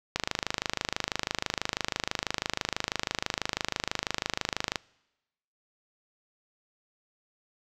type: click train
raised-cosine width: 0.2 ms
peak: -9 dBFS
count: 121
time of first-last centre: 0.16-4.758 s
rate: 26.1 Hz
effects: noise-tail reverb RT60 1.0 s tail -25 dB re dry